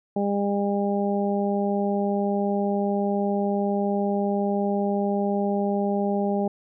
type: harmonic tone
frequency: 201.4 Hz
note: G3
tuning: 47 cents sharp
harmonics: 1 / 2 / 3 / 4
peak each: -24 / -27 / -29 / -30 dBFS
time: 0.16-6.48 s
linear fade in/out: 5 ms
effects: none